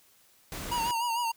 pink noise, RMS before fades -38 dBFS, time 0.52-0.91 s, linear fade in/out 0 ms
square tone with vibrato, 940 Hz, A#5, 14 cents sharp, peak -28 dBFS, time 0.71-1.32 s, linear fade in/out 10 ms, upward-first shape sine, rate 6.6 Hz, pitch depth 61 cents each way
effects white hiss -62 dBFS RMS until 1.36 s

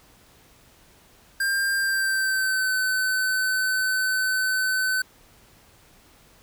square tone with pitch glide, 1593 to 1519.3 Hz, G6 to F#6, +27 to +45 cents, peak -22 dBFS, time 1.4-5.02 s, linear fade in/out 5 ms, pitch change -82 cents, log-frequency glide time 1.75-2.73 s, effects pink hiss -55 dBFS RMS until 6.42 s

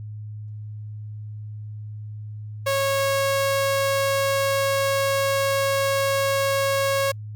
sawtooth tone, 549 Hz, C#5, 17 cents flat, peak -16 dBFS, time 2.66-7.12 s, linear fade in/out 10 ms, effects added 106 Hz sine -32 dBFS peak until 7.35 s + Opus 48 kbps

